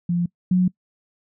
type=tone pair in turn; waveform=sine; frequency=173.8 / 182.3 Hz; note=F3 / F#3; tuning=-8 / -25 cents; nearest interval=minor second; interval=83 cents; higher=second; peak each=-18 / -14 dBFS; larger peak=second; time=0.09-0.26 / 0.51-0.68 s; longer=neither; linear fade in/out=5 ms; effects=noise-tail reverb RT60 0.1 s tail -23 dB re dry